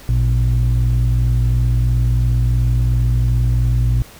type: tone pair together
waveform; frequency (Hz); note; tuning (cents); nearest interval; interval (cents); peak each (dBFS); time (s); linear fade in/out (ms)
sine; 56.21 / 119.1; A1 / A#2; +38 / +38; octave + minor second; 1300; -13; 0.09-4.02; 0
effects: tanh soft clip ceiling -9 dBFS + pink hiss -41 dBFS RMS until 4.19 s